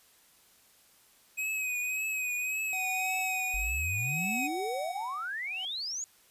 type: tone with vibrato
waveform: square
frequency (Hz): 2523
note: D#7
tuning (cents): +23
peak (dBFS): -31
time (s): 1.37-4.48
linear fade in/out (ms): 20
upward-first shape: triangle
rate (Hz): 1.8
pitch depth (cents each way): 54
type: tone with tremolo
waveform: square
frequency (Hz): 751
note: F#5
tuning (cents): +26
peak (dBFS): -34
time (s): 2.73-5.65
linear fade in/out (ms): 0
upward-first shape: sine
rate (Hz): 0.66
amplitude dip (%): 100
type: exponential sweep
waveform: sine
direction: up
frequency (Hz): 44.85 to 6990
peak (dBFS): -33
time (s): 3.54-6.04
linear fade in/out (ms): 0
effects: white hiss -62 dBFS RMS until 6.3 s + resampled to 32000 Hz